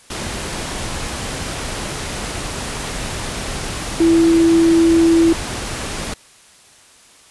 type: tone in noise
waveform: sine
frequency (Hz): 331.2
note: E4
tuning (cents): +8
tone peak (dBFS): -9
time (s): 4-5.33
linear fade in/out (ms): 5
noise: pink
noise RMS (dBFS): -25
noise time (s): 0.1-6.14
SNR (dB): +13
effects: white hiss -47 dBFS RMS until 7.3 s + resampled to 24000 Hz